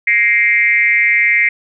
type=tone with frequency modulation; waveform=sine; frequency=2100 Hz; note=C7; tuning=6 cents sharp; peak=-9 dBFS; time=0.07-1.49 s; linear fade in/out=5 ms; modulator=219 Hz; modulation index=0.99; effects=none